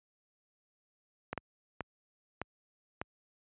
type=clicks; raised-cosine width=0.5 ms; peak=-20 dBFS; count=5; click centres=1.33 / 1.377 / 1.807 / 2.416 / 3.015 s; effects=high-pass 60 Hz 12 dB/octave + resampled to 8000 Hz